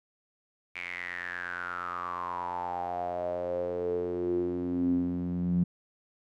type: tone with band-pass filter sweep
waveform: sawtooth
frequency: 88.5 Hz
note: F2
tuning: 23 cents sharp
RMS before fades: -32 dBFS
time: 0.75-5.64 s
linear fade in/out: 10 ms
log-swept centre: 2300 to 180 Hz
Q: 9.4
effects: none